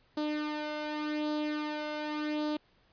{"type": "tone with flanger", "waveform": "sawtooth", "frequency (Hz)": 301.5, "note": "D4", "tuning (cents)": 46, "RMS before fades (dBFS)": -34, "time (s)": [0.17, 2.57], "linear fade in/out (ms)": 5, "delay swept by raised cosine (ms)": [0.22, 1.42], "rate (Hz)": 0.87, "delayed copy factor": 0.6, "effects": ["pink hiss -67 dBFS RMS until 2.92 s", "resampled to 11025 Hz"]}